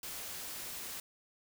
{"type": "noise", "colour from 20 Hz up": "white", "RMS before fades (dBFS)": -43, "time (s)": [0.03, 1], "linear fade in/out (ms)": 2, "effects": []}